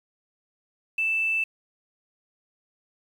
sine tone, 2646 Hz, E7, 6 cents sharp, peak -22 dBFS, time 0.98-1.44 s, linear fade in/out 5 ms, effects 8-bit

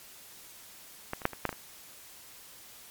clicks, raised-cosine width 0.5 ms, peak -17 / -27 / -9 / -25 / -12 / -17 / -25 dBFS, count 7, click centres 1.134 / 1.218 / 1.254 / 1.333 / 1.453 / 1.492 / 1.528 s, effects white hiss -51 dBFS RMS until 2.9 s + MP3 96 kbps

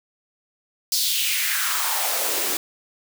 white noise with high-pass filter sweep, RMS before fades -23 dBFS, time 0.92-2.57 s, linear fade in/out 2 ms, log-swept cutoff 4800 to 290 Hz, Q 3, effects none

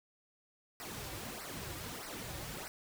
pink noise with flanger, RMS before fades -44 dBFS, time 0.8-2.68 s, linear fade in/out 0 ms, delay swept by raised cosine 0.29 to 4.69 ms, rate 1.6 Hz, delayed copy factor -0.8, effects none

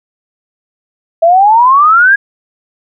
sine exponential sweep, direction up, 648 to 1661.2 Hz, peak -3 dBFS, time 1.22-2.16 s, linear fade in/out 10 ms, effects none

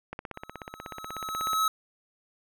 click train, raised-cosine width 0.5 ms, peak -21 dBFS, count 24, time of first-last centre 0.13-1.532 s, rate 16.4 Hz
square tone with exponential growth, 1289 Hz, E6, 39 cents flat, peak -22 dBFS, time 0.34-1.68 s, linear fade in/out 2 ms, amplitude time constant 290 ms
effects none

